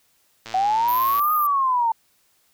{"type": "click train", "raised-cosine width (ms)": 0.2, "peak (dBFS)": -18, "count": 84, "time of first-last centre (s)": [0.46, 1.195], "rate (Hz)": 113}
{"type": "linear two-way sweep", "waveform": "sine", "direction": "up then down", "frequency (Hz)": [740, 1244.5, 893], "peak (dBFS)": -17, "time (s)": [0.54, 1.92], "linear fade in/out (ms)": 5, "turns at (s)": 1.33}
{"type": "band-pass noise", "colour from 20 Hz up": "pink", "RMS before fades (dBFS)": -31, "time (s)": [0.88, 1.47], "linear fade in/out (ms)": 5, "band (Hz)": [12000, 15000], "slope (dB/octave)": 96}
{"effects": ["white hiss -63 dBFS RMS until 2.53 s"]}